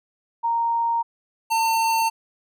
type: tone pair in turn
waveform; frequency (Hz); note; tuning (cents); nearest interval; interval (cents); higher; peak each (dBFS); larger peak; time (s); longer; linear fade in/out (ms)
sine / square; 929 / 902; A#5 / A5; -6 / +43; minor second; 51; first; -19; neither; 0.43-1.03 / 1.5-2.1; neither; 20
effects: none